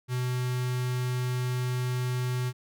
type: tone with notch filter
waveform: square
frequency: 125.5 Hz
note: B2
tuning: 28 cents sharp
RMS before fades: -29 dBFS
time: 0.08-2.53 s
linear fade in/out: 50 ms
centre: 570 Hz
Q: 1.2
effects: none